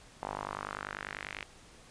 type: tone with band-pass filter sweep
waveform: sawtooth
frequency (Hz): 50.1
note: G1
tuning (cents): +38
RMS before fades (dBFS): -41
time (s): 0.22-1.44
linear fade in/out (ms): 5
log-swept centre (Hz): 850 to 2400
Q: 2.6
effects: pink hiss -56 dBFS RMS until 1.9 s + resampled to 22050 Hz